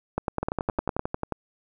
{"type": "two click trains", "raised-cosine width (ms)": 1, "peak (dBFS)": [-11, -13], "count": [9, 11], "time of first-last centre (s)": [[0.18, 0.994], [0.43, 1.323]], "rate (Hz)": [9.83, 11.2], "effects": []}